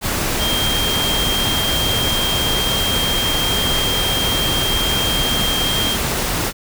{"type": "tone in noise", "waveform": "sine", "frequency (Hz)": 3200, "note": "G7", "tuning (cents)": 35, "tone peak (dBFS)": -19, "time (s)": [0.38, 5.98], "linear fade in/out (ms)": 50, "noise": "pink", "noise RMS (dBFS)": -20, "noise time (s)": [0.01, 6.53], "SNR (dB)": -2, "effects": []}